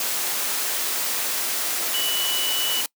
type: tone in noise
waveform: sine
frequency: 2960 Hz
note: F#7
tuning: in tune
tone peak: -24 dBFS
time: 1.94-2.81 s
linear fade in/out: 2 ms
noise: white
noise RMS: -25 dBFS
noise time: 0-2.86 s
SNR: -2 dB
effects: noise-tail reverb RT60 0.1 s tail -24 dB re dry + high-pass 300 Hz 12 dB/octave